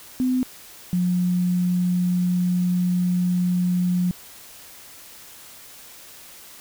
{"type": "tone pair in turn", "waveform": "sine", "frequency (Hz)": [254.8, 179.08], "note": ["C4", "F3"], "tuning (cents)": [-46, 44], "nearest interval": "tritone", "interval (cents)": 610, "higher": "first", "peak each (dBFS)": -18, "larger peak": "neither", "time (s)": [[0.2, 0.43], [0.93, 4.11]], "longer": "second", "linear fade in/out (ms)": 0, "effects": ["white hiss -44 dBFS RMS until 6.6 s"]}